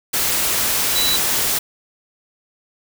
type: tone in noise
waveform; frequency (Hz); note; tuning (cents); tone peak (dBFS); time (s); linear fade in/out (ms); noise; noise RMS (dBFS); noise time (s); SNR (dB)
sine; 3951; B7; 0; -18; 0.95-1.17; 10; white; -19; 0.13-1.59; -2
effects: none